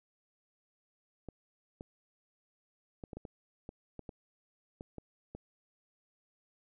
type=clicks; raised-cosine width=2 ms; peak=-30 dBFS; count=12; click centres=1.287 / 1.809 / 3.038 / 3.132 / 3.17 / 3.252 / 3.691 / 3.993 / 4.092 / 4.809 / 4.983 / 5.35 s; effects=none